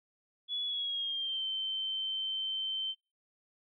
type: tone with pitch glide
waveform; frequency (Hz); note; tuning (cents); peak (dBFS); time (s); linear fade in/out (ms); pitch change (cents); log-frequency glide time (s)
sine; 3400 to 3100; G#7 to G7; +40 to -20; -32; 0.48-2.95; 50; -160; 0.65-1.45
effects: noise-tail reverb RT60 0.3 s tail -26 dB re dry